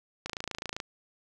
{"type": "click train", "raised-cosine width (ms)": 0.2, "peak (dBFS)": -17, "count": 16, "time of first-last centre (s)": [0.26, 0.802], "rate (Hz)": 27.7, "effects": []}